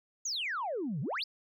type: exponential two-way sweep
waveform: sine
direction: down then up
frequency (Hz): 6940 to 125 to 5240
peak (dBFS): -31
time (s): 0.25-1.24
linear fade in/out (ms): 5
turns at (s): 1.01
effects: tanh soft clip ceiling -28 dBFS